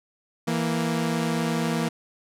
sawtooth tone pair together, 164.81 / 233.1 Hz, E3 / A#3, 0 / 0 cents, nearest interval tritone, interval 600 cents, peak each -22 dBFS, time 0.47-1.89 s, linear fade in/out 10 ms, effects low-pass 12000 Hz 12 dB/octave

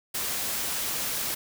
white noise, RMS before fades -30 dBFS, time 0.14-1.35 s, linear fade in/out 10 ms, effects none

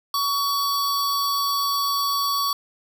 square tone pair together, 1127 / 4508 Hz, C#6 / C#8, +28 / +28 cents, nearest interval 2 octaves, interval 2400 cents, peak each -23 / -26 dBFS, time 0.14-2.53 s, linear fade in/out 2 ms, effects none

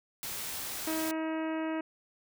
white noise, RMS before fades -38 dBFS, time 0.23-1.11 s, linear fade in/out 0 ms
harmonic tone, 318.6 Hz, D#4, 41 cents sharp, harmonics 1 / 2 / 3 / 4 / 5 / 6 / 7 / 8 / 9, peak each -32 / -38 / -42 / -46 / -46 / -48 / -51 / -50 / -55 dBFS, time 0.87-1.81 s, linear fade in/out 5 ms
effects none

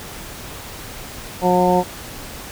harmonic tone, 180.3 Hz, F#3, 45 cents flat, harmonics 1 / 2 / 3 / 4 / 5, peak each -19 / -19 / -19 / -19 / -19 dBFS, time 1.41-1.84 s, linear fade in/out 50 ms, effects pink hiss -34 dBFS RMS until 2.51 s

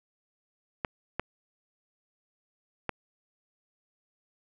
clicks, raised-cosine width 0.5 ms, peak -14 dBFS, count 3, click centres 0.848 / 1.196 / 2.893 s, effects none

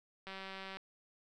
click train, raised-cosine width 0.3 ms, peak -30 dBFS, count 97, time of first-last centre 0.27-0.77 s, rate 192 Hz, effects none

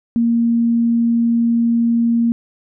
sine tone, 233.1 Hz, A#3, in tune, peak -12 dBFS, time 0.16-2.32 s, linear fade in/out 0 ms, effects none

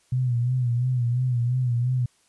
sine tone with vibrato, 123.47 Hz, B2, in tune, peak -20 dBFS, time 0.12-2.06 s, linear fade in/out 5 ms, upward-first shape sine, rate 2.9 Hz, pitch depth 71 cents each way, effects white hiss -63 dBFS RMS until 2.28 s + resampled to 24000 Hz

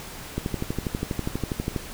click train, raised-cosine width 3 ms, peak -13 dBFS, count 18, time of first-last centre 0.38-1.762 s, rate 12.3 Hz, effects pink hiss -39 dBFS RMS until 1.93 s

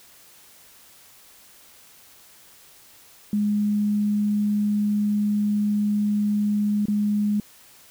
sine tone with dropouts, 207.7 Hz, G#3, in tune, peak -19 dBFS, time 3.33-7.4 s, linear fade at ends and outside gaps 2 ms, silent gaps 6.856-6.883 s, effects white hiss -51 dBFS RMS until 7.9 s

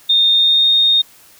sine tone with pitch glide, 3656 to 3690 Hz, A#7 to A#7, -34 to -18 cents, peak -9 dBFS, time 0.09-1.02 s, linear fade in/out 10 ms, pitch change +16 cents, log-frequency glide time 0.34-0.7 s, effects white hiss -46 dBFS RMS until 1.39 s

